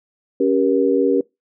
sine chord, G diminished, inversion second, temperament equal with one note detuned, 277.2 / 392 / 476.2 Hz, Db4 / G4 / Bb4, 0 / 0 / +37 cents, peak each -18 dBFS, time 0.4-1.21 s, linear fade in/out 5 ms, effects noise-tail reverb RT60 0.2 s tail -23 dB re dry

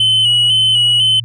sine tone with vibrato, 2988 Hz, F#7, 16 cents sharp, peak -6 dBFS, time 0-1.2 s, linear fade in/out 5 ms, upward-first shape square, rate 2 Hz, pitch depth 38 cents each way, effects tanh soft clip ceiling -8 dBFS + added 118 Hz sine -25 dBFS peak until 1.24 s

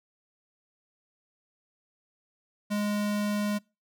square tone, 207.2 Hz, G#3, 4 cents flat, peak -27 dBFS, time 2.7-3.59 s, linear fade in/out 20 ms, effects noise-tail reverb RT60 0.3 s tail -26 dB re dry

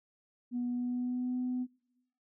sine tone with pitch glide, 244.2 to 251.1 Hz, B3 to B3, -19 to +29 cents, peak -30 dBFS, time 0.51-1.67 s, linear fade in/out 50 ms, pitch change +48 cents, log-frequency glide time 0.69-1.37 s, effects noise-tail reverb RT60 1.0 s tail -23 dB re dry + tanh soft clip ceiling -27 dBFS

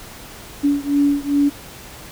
sine beating tone pair, 284.4 / 286.9 Hz, C#4 / D4, +45 / -40 cents, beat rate 2.5 Hz, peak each -17 / -18 dBFS, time 0.63-1.5 s, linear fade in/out 20 ms, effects pink hiss -38 dBFS RMS until 2.11 s

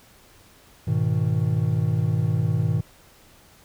triangle chord, G# minor, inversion none, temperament equal with one note detuned, 103.83 / 123.47 / 158.1 Hz, G#2 / B2 / D#3, 0 / 0 / +28 cents, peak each -22 dBFS, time 0.87-2.81 s, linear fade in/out 10 ms, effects pink hiss -53 dBFS RMS until 3.64 s

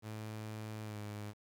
sawtooth tone with pitch glide, 108.4 to 104.47 Hz, A2 to G#2, -25 to +11 cents, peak -38 dBFS, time 0.02-1.34 s, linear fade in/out 50 ms, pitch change -64 cents, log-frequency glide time 0.83-0.99 s, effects 11-bit

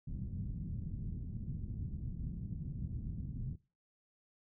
white low-pass noise, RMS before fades -41 dBFS, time 0.07-3.56 s, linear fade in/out 10 ms, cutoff 170 Hz, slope 24 dB/octave, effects noise-tail reverb RT60 0.3 s tail -19 dB re dry

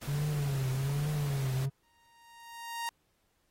pink noise, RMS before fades -44 dBFS, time 0.01-1.66 s, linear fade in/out 10 ms
triangle tone with vibrato, 140 Hz, C#3, 18 cents sharp, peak -27 dBFS, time 0.07-1.7 s, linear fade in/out 20 ms, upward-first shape triangle, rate 1.2 Hz, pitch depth 140 cents each way
sawtooth tone with exponential growth, 932.3 Hz, A#5, in tune, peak -28 dBFS, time 1.83-2.89 s, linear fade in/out 1 ms, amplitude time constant 230 ms
effects pink hiss -75 dBFS RMS until 3.5 s + AAC 48 kbps

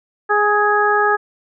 harmonic tone with a mistuned harmonic, 415.3 Hz, G#4, in tune, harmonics 1 / 2 / 3 / 4, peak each -18 / -18 / -18 / -18 dBFS, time 0.29-1.17 s, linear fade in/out 20 ms, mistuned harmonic 3, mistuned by +16 cents, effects none

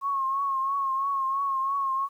sine tone with vibrato, 1089 Hz, C#6, 31 cents flat, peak -24 dBFS, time 0.01-2.09 s, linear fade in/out 50 ms, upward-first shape triangle, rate 3 Hz, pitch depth 55 cents each way, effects 10-bit

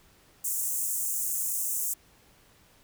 pink high-pass noise, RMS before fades -30 dBFS, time 0.44-1.94 s, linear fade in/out 10 ms, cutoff 6800 Hz, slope 48 dB/octave, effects pink hiss -60 dBFS RMS until 2.83 s

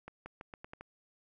accelerating click train, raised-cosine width 0.5 ms, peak -30 dBFS, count 7, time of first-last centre 0.08-0.81 s, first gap 180 ms, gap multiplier 0.84, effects none

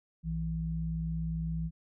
sine tone pair together, 59.91 / 162.5 Hz, A#1 / E3, +48 / -24 cents, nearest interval octave + perfect fourth, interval 1728 cents, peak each -36 / -32 dBFS, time 0.23-1.71 s, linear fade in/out 50 ms, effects none

